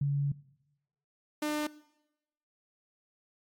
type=tone pair in turn; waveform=sine / sawtooth; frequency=141.8 / 300.5 Hz; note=C#3 / D4; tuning=+40 / +40 cents; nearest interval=octave + minor second; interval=1300 cents; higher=second; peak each=-26 dBFS; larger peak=neither; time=0.01-0.32 / 1.42-1.67 s; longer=first; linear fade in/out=5 ms; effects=noise-tail reverb RT60 0.9 s tail -20 dB re dry + AAC 64 kbps